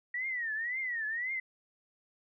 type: tone with vibrato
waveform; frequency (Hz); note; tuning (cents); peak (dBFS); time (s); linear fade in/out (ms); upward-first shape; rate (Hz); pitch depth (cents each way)
sine; 1908; A#6; +40; -32; 0.14-1.4; 5; triangle; 1.9; 200
effects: none